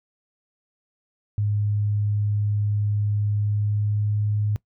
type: tone with pitch glide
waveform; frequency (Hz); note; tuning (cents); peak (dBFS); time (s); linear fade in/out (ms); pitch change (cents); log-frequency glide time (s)
sine; 103.83 to 104.73; G#2 to G#2; 0 to +15; -20; 1.38-4.56; 0; +15; 3.35-4.21
effects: noise-tail reverb RT60 0.1 s tail -21 dB re dry